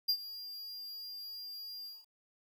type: tone with ADSR envelope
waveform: square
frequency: 4799 Hz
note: D8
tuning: 37 cents sharp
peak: -26 dBFS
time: 0.08-2.06 s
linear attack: 14 ms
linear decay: 72 ms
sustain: -17 dB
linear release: 210 ms
effects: 11-bit